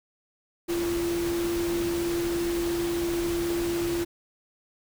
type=tone in noise; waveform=sine; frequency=342.3 Hz; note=F4; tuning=35 cents flat; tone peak=-25 dBFS; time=0.68-4.05 s; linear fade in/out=20 ms; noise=pink; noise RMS=-35 dBFS; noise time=0.68-4.05 s; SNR=+7 dB; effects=none